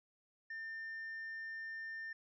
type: tone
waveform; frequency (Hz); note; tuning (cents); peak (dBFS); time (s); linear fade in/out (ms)
triangle; 1800; A6; +39; -40; 0.5-2.13; 5
effects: tanh soft clip ceiling -36 dBFS + resampled to 16000 Hz